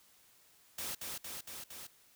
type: noise with echo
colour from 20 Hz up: white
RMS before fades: -40 dBFS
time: 0.78-0.95 s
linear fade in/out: 5 ms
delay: 230 ms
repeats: 4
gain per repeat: -2 dB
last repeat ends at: 1.87 s
effects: white hiss -65 dBFS RMS until 2.15 s